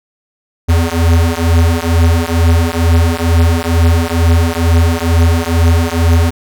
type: beating tone pair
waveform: square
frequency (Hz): 82.41 / 84.61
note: E2 / E2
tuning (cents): 0 / +46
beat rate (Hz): 2.2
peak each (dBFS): -12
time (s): 0.68-6.31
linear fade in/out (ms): 20
effects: none